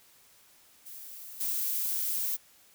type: noise with level steps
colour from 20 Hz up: violet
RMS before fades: -45 / -31 dBFS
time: 0.85-2.37 s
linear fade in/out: 20 ms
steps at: 1.4 s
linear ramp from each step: 10 ms
effects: white hiss -60 dBFS RMS until 2.74 s